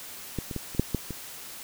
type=clicks; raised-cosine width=3 ms; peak=-16 / -22 / -18 / -27 / -8 / -12 / -21 dBFS; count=7; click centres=0.387 / 0.512 / 0.563 / 0.749 / 0.796 / 0.947 / 1.107 s; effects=white hiss -42 dBFS RMS until 1.63 s